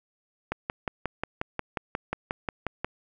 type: click train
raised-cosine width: 0.5 ms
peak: -13 dBFS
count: 14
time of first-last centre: 0.52-2.846 s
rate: 5.59 Hz
effects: none